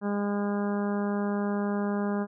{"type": "harmonic tone", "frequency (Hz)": 203.6, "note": "G#3", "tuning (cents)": -34, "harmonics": [1, 2, 3, 4, 5, 6, 7, 8], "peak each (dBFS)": [-27, -33, -37, -39, -41, -43, -44, -45], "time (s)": [0.01, 2.27], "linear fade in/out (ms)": 50, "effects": []}